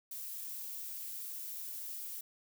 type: noise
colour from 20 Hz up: violet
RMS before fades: -43 dBFS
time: 0.11-2.21 s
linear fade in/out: 5 ms
effects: none